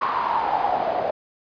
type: noise with band-pass filter sweep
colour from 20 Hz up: pink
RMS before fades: -23 dBFS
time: 0.01-1.11 s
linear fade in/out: 10 ms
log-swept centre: 1100 to 630 Hz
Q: 7.6
effects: resampled to 11025 Hz